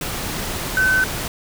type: tone in noise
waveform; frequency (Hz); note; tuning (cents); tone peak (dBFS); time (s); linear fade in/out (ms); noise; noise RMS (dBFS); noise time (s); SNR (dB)
sine; 1523; F#6; +50; -14; 0.77-1.04; 2; pink; -26; 0.01-1.28; +9
effects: none